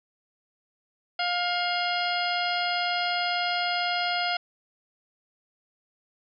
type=harmonic tone with a mistuned harmonic; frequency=707 Hz; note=F5; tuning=21 cents sharp; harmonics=1 / 2 / 3 / 4 / 5 / 6 / 7; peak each=-28 / -31 / -33 / -34 / -35 / -36 / -36 dBFS; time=1.19-4.37 s; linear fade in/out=5 ms; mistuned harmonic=5; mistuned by=-110 cents; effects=none